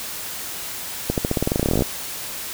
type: accelerating click train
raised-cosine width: 2 ms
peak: -6 dBFS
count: 20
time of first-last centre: 1.1-1.822 s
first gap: 78 ms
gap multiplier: 0.91
effects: white hiss -31 dBFS RMS until 2.53 s